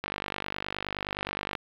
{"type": "click train", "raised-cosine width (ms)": 0.3, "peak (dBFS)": -14, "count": 76, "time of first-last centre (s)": [0.04, 1.552], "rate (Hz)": 49.6, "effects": ["low-pass 4000 Hz 12 dB/octave", "8-bit"]}